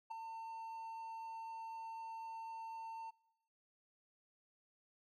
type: tone with ADSR envelope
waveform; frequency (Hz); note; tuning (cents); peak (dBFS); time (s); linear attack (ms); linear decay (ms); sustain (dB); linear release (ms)
triangle; 902; A5; +43; -37; 0.1-3.11; 15; 3; -6; 17
effects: noise-tail reverb RT60 1.0 s tail -25 dB re dry